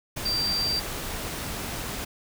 sine tone in noise, 4699 Hz, D8, in tune, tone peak -24 dBFS, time 0.25-0.8 s, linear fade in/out 10 ms, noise pink, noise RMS -33 dBFS, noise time 0.16-2.05 s, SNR +6 dB, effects none

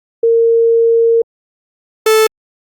sine / 45% pulse tone pair in turn, 460 / 437.8 Hz, A#4 / A4, -23 / -9 cents, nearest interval minor second, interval 86 cents, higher first, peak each -7 dBFS, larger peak neither, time 0.23-1.22 / 2.06-2.27 s, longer first, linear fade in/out 5 ms, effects Opus 48 kbps

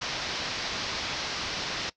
white low-pass noise, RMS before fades -33 dBFS, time 0.01-1.9 s, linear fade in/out 10 ms, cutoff 5600 Hz, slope 48 dB/octave, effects noise-tail reverb RT60 0.1 s tail -19 dB re dry

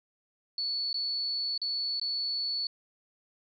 sine tone with dropouts, 4435 Hz, C#8, in tune, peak -29 dBFS, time 0.58-2.67 s, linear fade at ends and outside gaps 2 ms, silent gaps 0.93-0.942 / 1.578-1.616 / 1.998-2.014 s, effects none

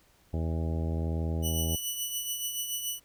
harmonic tone, 81.2 Hz, E2, 26 cents flat, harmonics 1 / 2 / 3 / 4 / 5 / 6 / 7 / 8 / 10, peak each -29 / -35 / -39 / -41 / -43 / -45 / -46 / -47 / -49 dBFS, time 0.33-1.76 s, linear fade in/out 10 ms
10% pulse tone with tremolo, 2960 Hz, F#7, in tune, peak -21 dBFS, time 1.42-3 s, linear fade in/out 50 ms, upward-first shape triangle, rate 7 Hz, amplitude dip 55%
effects pink hiss -64 dBFS RMS until 3.04 s

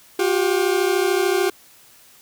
40% pulse tone pair together, 357.7 / 391.2 Hz, F4 / G4, +41 / -4 cents, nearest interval major second, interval 155 cents, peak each -19 dBFS, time 0.19-1.5 s, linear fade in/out 5 ms, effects white hiss -50 dBFS RMS until 2.21 s

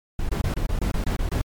brown noise bursts, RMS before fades -23 dBFS, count 10, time 0.19-1.415 s, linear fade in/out 2 ms, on 100 ms, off 25 ms, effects MP3 96 kbps

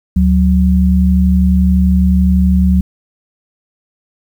sine tone pair together, 73.25 / 185 Hz, D2 / F#3, -4 / 0 cents, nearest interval octave + major third, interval 1604 cents, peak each -10 dBFS, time 0.16-2.81 s, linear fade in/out 5 ms, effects 7-bit

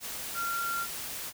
sine tone in noise, 1380 Hz, F6, 21 cents flat, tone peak -30 dBFS, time 0.34-0.87 s, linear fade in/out 50 ms, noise white, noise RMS -38 dBFS, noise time 0-1.33 s, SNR +5 dB, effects none

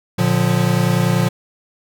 square chord, Bb major, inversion none, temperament equal with one note detuned, 116.54 / 146.83 / 177.26 Hz, Bb2 / D3 / F3, 0 / 0 / +26 cents, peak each -19 / -20 / -18 dBFS, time 0.18-1.29 s, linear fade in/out 10 ms, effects none

